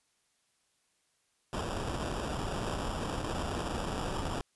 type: noise with sample-and-hold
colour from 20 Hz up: pink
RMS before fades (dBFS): -35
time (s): 1.53-4.41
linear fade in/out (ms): 0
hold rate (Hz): 2100
effects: white hiss -74 dBFS RMS until 4.55 s + resampled to 24000 Hz